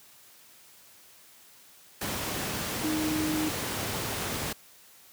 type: tone in noise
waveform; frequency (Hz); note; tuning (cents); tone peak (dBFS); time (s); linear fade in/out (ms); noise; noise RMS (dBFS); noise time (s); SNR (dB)
sine; 310; D#4; -6; -27; 2.84-3.49; 5; pink; -32; 2.01-4.53; +2
effects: white hiss -55 dBFS RMS until 5.12 s + high-pass 80 Hz 12 dB/octave